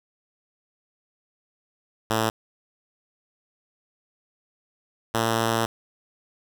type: tone pair in turn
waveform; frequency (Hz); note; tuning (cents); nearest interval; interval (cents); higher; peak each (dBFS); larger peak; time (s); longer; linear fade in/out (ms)
5% pulse; 110.8 / 113.65; A2 / A#2; +13 / -43; unison; 44; second; -10; neither; 2.1-2.3 / 5.14-5.66; second; 5
effects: none